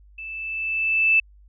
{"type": "tone with level ramp", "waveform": "sine", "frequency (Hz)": 2637, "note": "E7", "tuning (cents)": 0, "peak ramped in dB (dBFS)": [-33, -13], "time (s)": [0.18, 1.2], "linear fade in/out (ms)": 5, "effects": ["added 50 Hz sine -48 dBFS peak until 1.48 s"]}